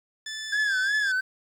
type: tone with pitch glide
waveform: 15% pulse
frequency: 1747 to 1727.9 Hz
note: A6 to A6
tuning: -13 to -32 cents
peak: -26 dBFS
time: 0.26-1.12 s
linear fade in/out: 5 ms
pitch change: -19 cents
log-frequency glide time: 0.51-0.6 s
type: tone with vibrato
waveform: triangle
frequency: 1611 Hz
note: G6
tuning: 47 cents sharp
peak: -21 dBFS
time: 0.52-1.21 s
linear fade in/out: 10 ms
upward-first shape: sine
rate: 2.8 Hz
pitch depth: 120 cents each way
effects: low-pass 8000 Hz 12 dB/octave + 9-bit

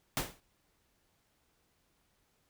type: noise with exponential decay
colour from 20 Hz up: pink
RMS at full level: -29 dBFS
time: 0.17-0.4 s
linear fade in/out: 0 ms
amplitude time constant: 49 ms
effects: pink hiss -74 dBFS RMS until 2.49 s

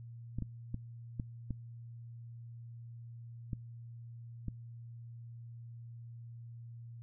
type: clicks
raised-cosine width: 5 ms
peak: -25 dBFS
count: 7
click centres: 0.386 / 0.423 / 0.744 / 1.198 / 1.507 / 3.532 / 4.483 s
effects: noise-tail reverb RT60 0.5 s tail -26 dB re dry + added 117 Hz sine -46 dBFS peak until 7.02 s

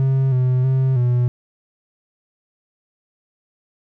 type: tone with pitch steps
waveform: triangle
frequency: 133.7 / 127.3 / 131.9 / 122.8 Hz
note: C3 / C3 / C3 / B2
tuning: +38 / -47 / +14 / -9 cents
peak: -12 dBFS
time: 0-1.28 s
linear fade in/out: 0 ms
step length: 320 ms
effects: none

